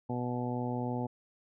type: harmonic tone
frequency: 123 Hz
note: B2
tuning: 7 cents flat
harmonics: 1 / 2 / 3 / 4 / 5 / 6 / 7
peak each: -36 / -35 / -42 / -41 / -45 / -43 / -41 dBFS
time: 0.09-1.07 s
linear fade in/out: 10 ms
effects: none